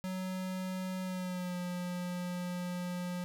square tone with pitch glide, 186 to 178.42 Hz, F#3 to F3, +9 to +37 cents, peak -36 dBFS, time 0.04-3.24 s, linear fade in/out 0 ms, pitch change -72 cents, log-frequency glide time 1.03-1.57 s, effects none

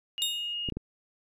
sine tone, 2857 Hz, F7, 39 cents sharp, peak -31 dBFS, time 0.18-0.7 s, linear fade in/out 0 ms
sawtooth tone with exponential decay, 3700 Hz, A#7, 14 cents flat, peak -21 dBFS, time 0.22-0.54 s, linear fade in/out 0 ms, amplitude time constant 69 ms
clicks, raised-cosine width 3 ms, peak -21 dBFS, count 3, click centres 0.688 / 0.723 / 0.77 s
effects resampled to 32000 Hz

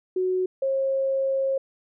sine tone pair in turn, 369.8 / 538.4 Hz, F#4 / C5, -1 / +49 cents, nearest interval perfect fifth, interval 650 cents, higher second, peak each -21 dBFS, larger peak neither, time 0.16-0.46 / 0.62-1.58 s, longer second, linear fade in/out 5 ms, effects none

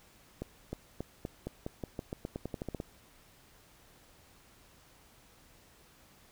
accelerating click train, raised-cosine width 2 ms, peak -23 dBFS, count 17, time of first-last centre 0.42-2.801 s, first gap 310 ms, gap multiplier 0.89, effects pink hiss -61 dBFS RMS until 6.31 s

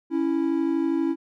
triangle tone pair together, 277.2 / 329.6 Hz, C#4 / E4, 0 / 0 cents, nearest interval minor third, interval 300 cents, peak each -23 / -21 dBFS, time 0.1-1.16 s, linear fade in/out 50 ms, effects none

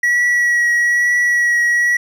triangle tone with vibrato, 1926 Hz, B6, 44 cents flat, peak -10 dBFS, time 0.03-1.97 s, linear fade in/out 5 ms, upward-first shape triangle, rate 1.1 Hz, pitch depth 17 cents each way, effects none

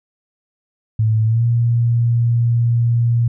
sine tone with pitch glide, 110 to 117.9 Hz, A2 to A#2, 0 to +20 cents, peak -12 dBFS, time 0.99-3.28 s, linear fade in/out 5 ms, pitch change +120 cents, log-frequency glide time 1.25-1.44 s, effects none

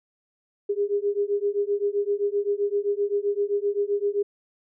sine beating tone pair, 403 / 410.7 Hz, G4 / G#4, +48 / -19 cents, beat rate 7.7 Hz, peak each -25 dBFS, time 0.69-4.23 s, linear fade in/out 10 ms, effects none

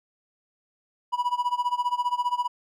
triangle tone with tremolo, 978 Hz, B5, 17 cents flat, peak -18 dBFS, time 1.12-2.48 s, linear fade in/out 20 ms, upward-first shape sine, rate 15 Hz, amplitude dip 90%, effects none

